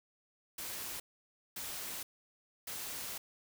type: noise bursts at uneven times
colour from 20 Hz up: white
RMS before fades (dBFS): -42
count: 3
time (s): 0.58-1 / 1.56-2.03 / 2.67-3.18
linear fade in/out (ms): 5
effects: none